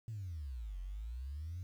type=exponential two-way sweep; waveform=sine; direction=down then up; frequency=117.4 to 44.22 to 93.3 Hz; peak=-39 dBFS; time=0.08-1.63 s; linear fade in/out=0 ms; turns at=0.8 s; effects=tanh soft clip ceiling -36 dBFS + 11-bit